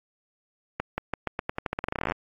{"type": "accelerating click train", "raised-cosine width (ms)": 0.5, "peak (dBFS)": -12, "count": 23, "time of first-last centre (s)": [0.8, 2.12], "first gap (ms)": 180, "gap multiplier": 0.87, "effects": ["AAC 48 kbps"]}